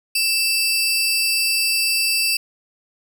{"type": "tone pair together", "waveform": "sawtooth", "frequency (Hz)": [2648, 4718], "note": ["E7", "D8"], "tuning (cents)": [7, 7], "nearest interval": "minor seventh", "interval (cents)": 1000, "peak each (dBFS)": -17, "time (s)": [0.15, 2.37], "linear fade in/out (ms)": 5, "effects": []}